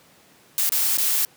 blue noise with dropouts, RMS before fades -21 dBFS, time 0.58-1.25 s, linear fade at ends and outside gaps 0 ms, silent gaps 0.692-0.721 / 0.971-0.984 s, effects pink hiss -54 dBFS RMS until 1.36 s + high-pass 150 Hz 12 dB/octave

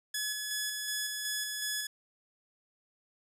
10% pulse tone with tremolo, 1700 Hz, G#6, 40 cents sharp, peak -23 dBFS, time 0.14-1.87 s, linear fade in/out 5 ms, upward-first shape square, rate 2.7 Hz, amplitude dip 30%, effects none

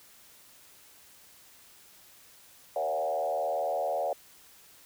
sine tone with frequency modulation, 639 Hz, D#5, 46 cents sharp, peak -27 dBFS, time 2.76-4.13 s, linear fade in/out 2 ms, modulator 77.9 Hz, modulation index 1.7, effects white hiss -56 dBFS RMS until 4.85 s

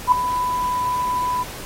sine tone with ADSR envelope, 995 Hz, B5, 13 cents sharp, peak -7 dBFS, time 0.07-1.44 s, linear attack 50 ms, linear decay 4 ms, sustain -12 dB, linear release 22 ms, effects pink hiss -35 dBFS RMS until 1.65 s + AAC 48 kbps

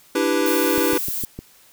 square chord, E minor seventh, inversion third, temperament equal, 293.7 / 329.6 / 392 / 493.9 Hz, D4 / E4 / G4 / B4, 0 / 0 / 0 / 0 cents, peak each -24 dBFS, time 0.15-0.98 s, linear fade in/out 5 ms
violet noise, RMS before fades -26 dBFS, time 0.46-1.25 s, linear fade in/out 2 ms
click train, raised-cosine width 3 ms, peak -18 dBFS, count 5, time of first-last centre 0.78-1.39 s, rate 6.56 Hz
effects white hiss -52 dBFS RMS until 1.72 s

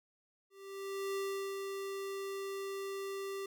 square tone with ADSR envelope, 392 Hz, G4, in tune, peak -35 dBFS, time 0.5-3.46 s, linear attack 660 ms, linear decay 390 ms, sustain -4 dB, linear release 4 ms, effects none

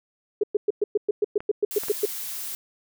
sine tone bursts, 415.3 Hz, G#4, in tune, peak -17 dBFS, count 13, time 0.41-2.055 s, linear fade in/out 5 ms, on 25 ms, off 110 ms
clicks, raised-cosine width 0.5 ms, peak -21 dBFS, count 3, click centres 1.405 / 1.835 / 1.884 s
blue noise, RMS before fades -33 dBFS, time 1.71-2.55 s, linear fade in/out 0 ms
effects none

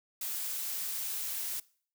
blue noise, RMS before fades -36 dBFS, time 0.21-1.6 s, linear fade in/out 5 ms, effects noise-tail reverb RT60 0.5 s tail -22 dB re dry

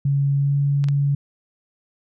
sine tone with pitch glide, 140 to 141.46 Hz, C#3 to C#3, +18 to +35 cents, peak -16 dBFS, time 0.05-1.15 s, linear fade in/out 5 ms, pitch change +17 cents, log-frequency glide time 0.37-0.55 s
clicks, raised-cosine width 0.2 ms, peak -18 dBFS, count 2, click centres 0.841 / 0.886 s
effects none

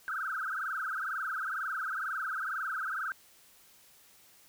sine tone with frequency modulation, 1424 Hz, F6, 33 cents sharp, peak -32 dBFS, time 0.08-3.12 s, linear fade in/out 0 ms, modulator 22.1 Hz, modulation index 7.4, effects white hiss -60 dBFS RMS until 4.48 s

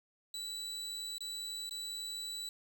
35% pulse tone with dropouts, 3951 Hz, B7, in tune, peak -37 dBFS, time 0.34-2.49 s, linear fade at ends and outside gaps 2 ms, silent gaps 1.182-1.206 / 1.694-1.709 s, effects none

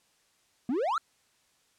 triangle exponential sweep, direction up, 223.4 to 1416 Hz, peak -24 dBFS, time 0.69-0.98 s, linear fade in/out 2 ms, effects white hiss -68 dBFS RMS until 1.78 s + low-pass 9000 Hz 12 dB/octave

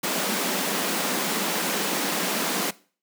pink high-pass noise, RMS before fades -26 dBFS, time 0.03-2.71 s, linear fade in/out 10 ms, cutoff 170 Hz, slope 96 dB/octave, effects noise-tail reverb RT60 0.4 s tail -20 dB re dry

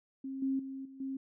sine tone with level steps, 268.1 Hz, C4, 42 cents sharp, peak -37 / -29 / -39 / -48 / -35 dBFS, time 0.24-1.17 s, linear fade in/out 5 ms, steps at 0.42 / 0.59 / 0.85 / 1 s, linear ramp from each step 5 ms, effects none

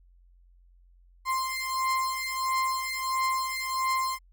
35% pulse beating tone pair, 1046.5 / 1048 Hz, C6 / C6, 0 / +2 cents, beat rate 1.5 Hz, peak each -28 dBFS, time 1.25-4.19 s, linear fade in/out 50 ms, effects added 44 Hz sine -55 dBFS peak until 4.32 s

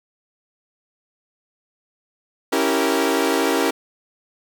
sawtooth chord, C# diminished seventh, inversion none, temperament equal with one note detuned, 277.2 / 329.6 / 389.3 / 466.2 Hz, C#4 / E4 / G4 / Bb4, 0 / 0 / -12 / 0 cents, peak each -19 dBFS, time 2.52-3.71 s, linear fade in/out 10 ms, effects none

